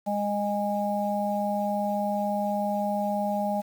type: harmonic tone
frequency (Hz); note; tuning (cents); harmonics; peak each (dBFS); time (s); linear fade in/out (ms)
205.1; G#3; -21; 1 / 3 / 4; -29 / -29 / -29; 0.06-3.62; 20
effects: 8-bit